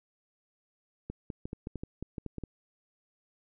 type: clicks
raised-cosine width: 3 ms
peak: -24 dBFS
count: 12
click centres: 1.1 / 1.302 / 1.455 / 1.531 / 1.671 / 1.757 / 1.835 / 2.026 / 2.182 / 2.263 / 2.383 / 2.437 s
effects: none